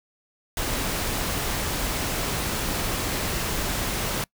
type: noise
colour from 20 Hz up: pink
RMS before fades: -27 dBFS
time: 0.57-4.24 s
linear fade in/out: 2 ms
effects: noise-tail reverb RT60 0.1 s tail -25 dB re dry